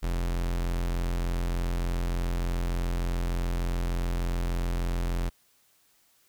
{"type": "tone", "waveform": "45% pulse", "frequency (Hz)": 43.36, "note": "F1", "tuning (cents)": -12, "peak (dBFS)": -26, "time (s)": [0.02, 5.3], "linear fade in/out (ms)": 20, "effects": ["white hiss -65 dBFS RMS until 6.28 s"]}